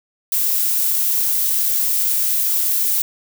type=noise; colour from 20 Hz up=violet; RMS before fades=-18 dBFS; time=0.32-3.02 s; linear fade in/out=2 ms; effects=none